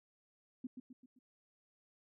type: tone with echo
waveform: sine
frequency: 253.1 Hz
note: B3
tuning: 43 cents sharp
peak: -39 dBFS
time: 0.64-0.67 s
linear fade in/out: 5 ms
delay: 130 ms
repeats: 4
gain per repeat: -6 dB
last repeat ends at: 1.19 s
effects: none